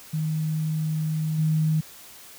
sine tone with level steps, 156.6 Hz, D#3, 11 cents sharp, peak -23 / -19 dBFS, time 0.13-1.81 s, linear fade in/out 10 ms, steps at 1.38 s, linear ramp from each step 10 ms, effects white hiss -46 dBFS RMS until 2.38 s

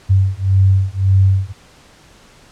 sine beating tone pair, 95.2 / 97 Hz, F#2 / G2, +50 / -18 cents, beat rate 1.8 Hz, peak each -13 dBFS, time 0.09-1.53 s, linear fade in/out 20 ms, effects pink hiss -46 dBFS RMS until 2.51 s + low-pass 8000 Hz 12 dB/octave

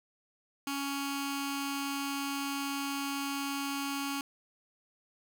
15% pulse tone with notch filter, 278.7 Hz, C#4, 9 cents sharp, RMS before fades -35 dBFS, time 0.67-4.21 s, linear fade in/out 2 ms, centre 560 Hz, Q 0.61, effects none

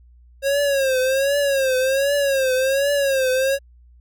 square tone with vibrato, 542 Hz, C#5, 39 cents flat, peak -17 dBFS, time 0.42-3.59 s, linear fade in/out 50 ms, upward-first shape triangle, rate 1.3 Hz, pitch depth 110 cents each way, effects added 60 Hz sine -46 dBFS peak until 4 s + MP3 96 kbps

